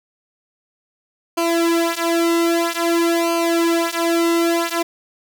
sawtooth tone with flanger, 336.6 Hz, E4, 36 cents sharp, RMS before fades -18 dBFS, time 1.37-4.83 s, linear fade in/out 10 ms, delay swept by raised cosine 0.54 to 4.24 ms, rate 0.51 Hz, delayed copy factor -0.95, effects none

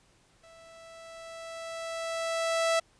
sawtooth tone with level ramp, 659.3 Hz, E5, in tune, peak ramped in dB -49 to -19 dBFS, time 0.43-2.8 s, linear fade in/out 10 ms, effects pink hiss -64 dBFS RMS until 2.99 s + resampled to 22050 Hz

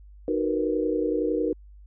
sine chord, B major seventh, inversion first, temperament just, 308.7 / 370.4 / 463 / 493.9 Hz, D#4 / F#4 / A#4 / B4, -14 / +2 / -12 / 0 cents, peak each -27 / -29 / -27 / -30 dBFS, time 0.28-1.53 s, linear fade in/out 2 ms, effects added 50 Hz sine -45 dBFS peak until 1.86 s

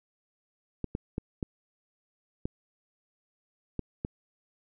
clicks, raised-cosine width 3 ms, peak -18 dBFS, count 7, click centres 0.843 / 0.951 / 1.181 / 1.428 / 2.455 / 3.793 / 4.049 s, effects none

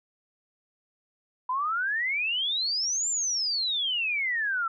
sine exponential two-way sweep, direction up then down, 987.8 to 7420 to 1317 Hz, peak -25 dBFS, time 1.49-4.68 s, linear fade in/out 5 ms, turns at 3.09 s, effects none

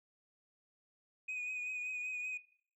sine tone with vibrato, 2489 Hz, D#7, in tune, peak -35 dBFS, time 1.28-2.38 s, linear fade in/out 10 ms, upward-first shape triangle, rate 5.2 Hz, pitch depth 34 cents each way, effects noise-tail reverb RT60 0.5 s tail -19 dB re dry + tanh soft clip ceiling -36 dBFS

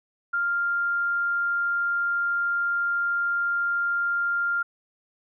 sine tone, 1396.9 Hz, F6, in tune, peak -22 dBFS, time 0.33-4.63 s, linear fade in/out 10 ms, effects none

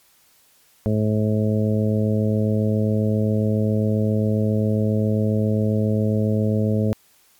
harmonic tone, 107.4 Hz, A2, 41 cents flat, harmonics 1 / 2 / 3 / 4 / 5 / 6, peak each -20 / -21 / -31 / -27 / -28 / -33 dBFS, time 0.86-6.93 s, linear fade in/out 0 ms, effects white hiss -57 dBFS RMS until 7.39 s + MP3 96 kbps

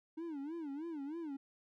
triangle tone with vibrato, 305.5 Hz, D#4, 32 cents flat, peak -38 dBFS, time 0.17-1.37 s, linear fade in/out 10 ms, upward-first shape sine, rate 3.2 Hz, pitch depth 190 cents each way, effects none

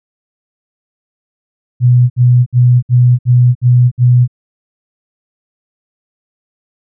sine tone bursts, 123.47 Hz, B2, in tune, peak -4 dBFS, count 7, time 1.8-4.278 s, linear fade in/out 50 ms, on 300 ms, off 63 ms, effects none

